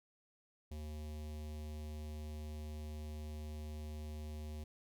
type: tone with notch filter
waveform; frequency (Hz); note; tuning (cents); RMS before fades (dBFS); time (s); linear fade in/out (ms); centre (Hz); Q
square; 76; D#2; -40; -45; 0.71-4.64; 5; 1400; 0.83
effects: none